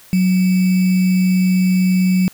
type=tone with sample-and-hold; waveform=sine; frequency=184.6 Hz; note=F#3; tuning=4 cents flat; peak=-11 dBFS; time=0.13-2.28 s; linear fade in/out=0 ms; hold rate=2450 Hz; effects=white hiss -45 dBFS RMS until 2.33 s